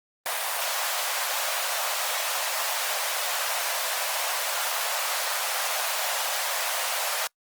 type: high-pass noise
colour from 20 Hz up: pink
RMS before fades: -28 dBFS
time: 0.26-7.27 s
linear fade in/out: 0 ms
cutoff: 570 Hz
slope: 48 dB/octave
effects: noise-tail reverb RT60 0.1 s tail -26 dB re dry + Opus 32 kbps